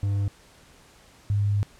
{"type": "tone pair in turn", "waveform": ["triangle", "sine"], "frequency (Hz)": [100, 101.98], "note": ["G2", "G#2"], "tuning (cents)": [35, -31], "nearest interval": "unison", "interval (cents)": 34, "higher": "second", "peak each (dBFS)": -20, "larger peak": "neither", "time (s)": [[0.03, 0.28], [1.3, 1.63]], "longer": "second", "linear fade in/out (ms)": 0, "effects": ["pink hiss -54 dBFS RMS until 1.79 s", "low-pass 10000 Hz 12 dB/octave"]}